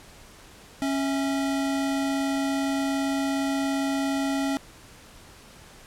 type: tone pair together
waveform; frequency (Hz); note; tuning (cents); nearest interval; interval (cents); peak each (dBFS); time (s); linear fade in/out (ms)
square; 274.7 / 653.4; C#4 / E5; -16 / -15; octave + minor third; 1501; -25 / -34; 0.82-4.57; 0
effects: pink hiss -49 dBFS RMS until 5.86 s + low-pass 11000 Hz 12 dB/octave